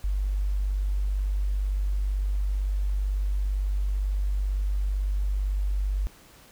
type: tone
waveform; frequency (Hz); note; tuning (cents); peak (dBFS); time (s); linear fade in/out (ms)
sine; 48.94; G1; -2; -23; 0.04-6.07; 0
effects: pink hiss -53 dBFS RMS until 6.51 s